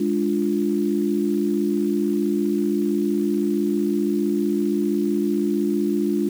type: chord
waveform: sine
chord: D diminished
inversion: second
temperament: equal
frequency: 207.7 / 293.7 / 349.2 Hz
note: Ab3 / D4 / F4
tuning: 0 / 0 / 0 cents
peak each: -23 dBFS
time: 0-6.29 s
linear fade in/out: 5 ms
effects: 7-bit